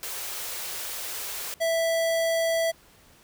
white high-pass noise, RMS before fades -34 dBFS, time 0.03-1.54 s, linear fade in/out 0 ms, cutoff 350 Hz, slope 48 dB/octave
square tone, 659.3 Hz, E5, in tune, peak -23 dBFS, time 1.6-2.72 s, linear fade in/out 20 ms
effects pink hiss -56 dBFS RMS until 3.23 s

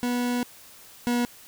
40% pulse tone pair in turn, 244.5 / 241.6 Hz, B3 / B3, -17 / -38 cents, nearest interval unison, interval 21 cents, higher first, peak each -23 / -21 dBFS, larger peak second, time 0.03-0.43 / 1.07-1.25 s, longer first, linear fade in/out 0 ms, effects white hiss -49 dBFS RMS until 1.47 s

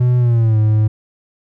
triangle tone with pitch glide, 123.9 to 107.86 Hz, B2 to A2, +6 to -34 cents, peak -8 dBFS, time 0-0.88 s, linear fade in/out 10 ms, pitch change -240 cents, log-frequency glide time 0.18-0.58 s, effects none

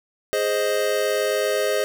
square chord, Ab major, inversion none, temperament equal, 415.3 / 523.3 / 622.3 Hz, Ab4 / C5 / Eb5, 0 / 0 / 0 cents, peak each -25 dBFS, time 0.33-1.84 s, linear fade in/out 0 ms, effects none

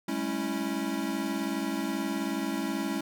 square chord, A dominant seventh, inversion third, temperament equal with one note detuned, 196 / 214.7 / 277.2 / 329.6 Hz, G3 / A3 / C#4 / E4, 0 / -42 / 0 / 0 cents, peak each -38 / -36 / -34 / -35 dBFS, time 0.08-3.01 s, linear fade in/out 5 ms, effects none

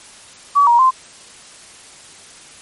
sine tone with pitch steps, 1140 / 947 / 1041 Hz, C#6 / A#5 / C6, +48 / +27 / -9 cents, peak -8 dBFS, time 0.55-0.91 s, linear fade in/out 20 ms, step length 120 ms, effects white hiss -41 dBFS RMS until 2.61 s + MP3 48 kbps

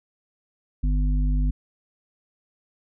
harmonic tone, 50 Hz, G1, 35 cents sharp, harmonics 1 / 3 / 5, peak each -19 / -30 / -32 dBFS, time 0.83-1.51 s, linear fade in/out 10 ms, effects none

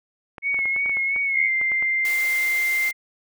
clicks, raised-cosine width 0.5 ms, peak -21 dBFS, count 12, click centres 0.382 / 0.544 / 0.59 / 0.656 / 0.763 / 0.86 / 0.895 / 0.97 / 1.162 / 1.614 / 1.718 / 1.825 s
sine tone with vibrato, 2200 Hz, C#7, 14 cents flat, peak -20 dBFS, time 0.42-1.5 s, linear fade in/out 50 ms, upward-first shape sine, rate 2.9 Hz, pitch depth 34 cents each way
sine tone, 2093 Hz, C7, in tune, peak -19 dBFS, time 1.33-2.93 s, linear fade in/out 50 ms
white high-pass noise, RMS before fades -34 dBFS, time 2.05-2.91 s, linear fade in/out 0 ms, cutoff 340 Hz, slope 12 dB/octave
effects none

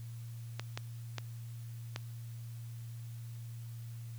clicks, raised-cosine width 0.2 ms, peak -20 dBFS, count 4, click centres 0.596 / 0.775 / 1.183 / 1.961 s, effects added 116 Hz sine -42 dBFS peak until 4.18 s + white hiss -61 dBFS RMS until 4.18 s

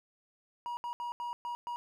triangle tone bursts at uneven times, 958 Hz, A#5, 47 cents sharp, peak -33 dBFS, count 6, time 0.66-0.77 / 0.84-0.93 / 1-1.12 / 1.2-1.33 / 1.45-1.55 / 1.67-1.76 s, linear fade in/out 0 ms, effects none

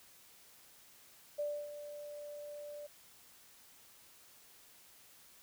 sine tone with ADSR envelope, 587.3 Hz, D5, in tune, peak -33 dBFS, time 1.38-2.87 s, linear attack 16 ms, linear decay 280 ms, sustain -11 dB, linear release 10 ms, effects white hiss -61 dBFS RMS until 5.42 s

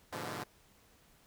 5% pulse chord, G# diminished seventh, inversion none, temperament equal with one note detuned, 103.83 / 123.47 / 146.83 / 172.31 Hz, G#2 / B2 / D3 / F3, 0 / 0 / 0 / -23 cents, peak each -33 dBFS, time 0.12-0.44 s, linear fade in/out 10 ms, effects pink hiss -65 dBFS RMS until 1.26 s

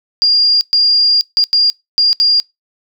sine tone bursts at uneven times, 4810 Hz, D8, 41 cents sharp, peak -7 dBFS, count 6, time 0.22-0.61 / 0.73-1.21 / 1.37-1.44 / 1.53-1.7 / 1.98-2.13 / 2.2-2.4 s, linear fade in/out 0 ms, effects noise-tail reverb RT60 0.2 s tail -26 dB re dry

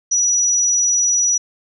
sine tone, 5860 Hz, F#8, 18 cents flat, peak -13 dBFS, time 0.11-1.38 s, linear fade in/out 10 ms, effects none

